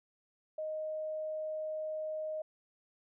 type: tone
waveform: sine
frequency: 622.3 Hz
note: D#5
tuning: in tune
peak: -35 dBFS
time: 0.58-2.42 s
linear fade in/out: 5 ms
effects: none